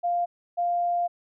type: tone pair in turn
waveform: sine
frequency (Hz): 698.5 / 698.5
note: F5 / F5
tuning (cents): 0 / 0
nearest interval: unison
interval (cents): 0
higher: neither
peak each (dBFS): -22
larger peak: neither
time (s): 0.03-0.26 / 0.57-1.08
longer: second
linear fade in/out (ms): 20
effects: none